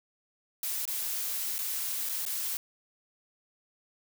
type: noise with dropouts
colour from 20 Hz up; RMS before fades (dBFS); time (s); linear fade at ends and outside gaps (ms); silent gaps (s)
blue; -33; 0.63-2.57; 1; 0.854-0.877 / 1.582-1.589 / 2.09-2.094 / 2.252-2.263
effects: none